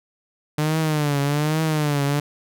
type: tone with vibrato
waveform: sawtooth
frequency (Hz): 149.8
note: D3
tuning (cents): +35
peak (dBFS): -15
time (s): 0.58-2.2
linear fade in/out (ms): 5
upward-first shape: triangle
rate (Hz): 1.2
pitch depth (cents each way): 120
effects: none